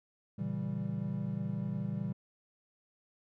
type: chord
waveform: triangle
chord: A# diminished seventh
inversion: none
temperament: equal with one note detuned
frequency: 116.54 / 139.72 / 164.81 / 196 Hz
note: A#2 / C#3 / E3 / G3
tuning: 0 / +14 / 0 / 0 cents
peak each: -38 / -38 / -37 / -35 dBFS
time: 0.38-2.13 s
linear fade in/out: 10 ms
effects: none